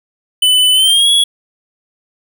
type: tone with pitch glide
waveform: square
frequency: 3005 to 3354 Hz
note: F#7 to G#7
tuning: +26 to +16 cents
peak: -8 dBFS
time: 0.42-1.24 s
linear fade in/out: 5 ms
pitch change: +190 cents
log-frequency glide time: 0.73-1.1 s
effects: none